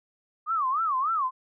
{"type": "tone with vibrato", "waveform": "sine", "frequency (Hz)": 1174.7, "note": "D6", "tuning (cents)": 0, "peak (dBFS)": -23, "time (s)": [0.46, 1.31], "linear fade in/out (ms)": 50, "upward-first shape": "sine", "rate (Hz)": 3.4, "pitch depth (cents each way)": 240, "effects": []}